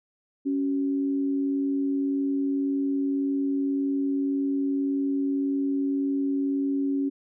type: tone pair together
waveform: sine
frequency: 277.9 / 379.7 Hz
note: C#4 / F#4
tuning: +4 / +45 cents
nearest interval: perfect fourth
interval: 541 cents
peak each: -23 / -35 dBFS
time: 0.45-7.1 s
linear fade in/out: 20 ms
effects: none